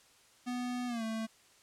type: tone with pitch glide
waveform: square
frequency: 246.9 to 222.5 Hz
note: B3 to A3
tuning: 0 to +20 cents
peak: -35 dBFS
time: 0.46-1.27 s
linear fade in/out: 20 ms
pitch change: -180 cents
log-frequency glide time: 0.87-1.03 s
effects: white hiss -63 dBFS RMS until 1.62 s + low-pass 9000 Hz 12 dB/octave